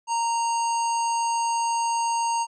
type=harmonic tone; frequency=927 Hz; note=A#5; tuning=10 cents flat; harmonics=1 / 3 / 5 / 7 / 9; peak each=-22 / -36 / -39 / -34 / -38 dBFS; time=0.07-2.47 s; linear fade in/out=50 ms; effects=none